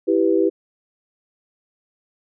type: chord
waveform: sine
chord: E minor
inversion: none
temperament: equal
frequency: 329.6 / 392 / 493.9 Hz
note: E4 / G4 / B4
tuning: 0 / 0 / 0 cents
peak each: -18 / -18 / -21 dBFS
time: 0.07-0.5 s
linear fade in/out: 20 ms
effects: none